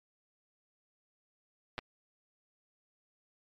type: clicks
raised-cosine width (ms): 0.3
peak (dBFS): -20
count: 2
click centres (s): 1.781 / 1.789
effects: MP3 64 kbps